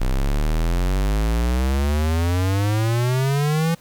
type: exponential sweep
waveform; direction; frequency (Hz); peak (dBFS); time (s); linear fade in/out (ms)
square; up; 30.87 to 168.7; -18; 0-3.75; 10
effects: pink hiss -51 dBFS RMS until 3.8 s